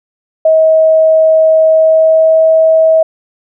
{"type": "tone with pitch glide", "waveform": "sine", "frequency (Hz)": [637, 642.2], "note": ["D#5", "E5"], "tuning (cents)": [41, -45], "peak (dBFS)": -4, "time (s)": [0.45, 3.03], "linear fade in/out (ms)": 5, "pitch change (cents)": 14, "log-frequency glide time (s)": [1.68, 2.46], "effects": []}